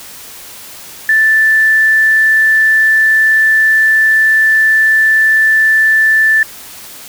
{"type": "tone", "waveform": "sine", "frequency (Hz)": 1761, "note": "A6", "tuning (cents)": 1, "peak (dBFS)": -6, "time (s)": [1.09, 6.43], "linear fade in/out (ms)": 2, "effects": ["white hiss -32 dBFS RMS until 7.08 s"]}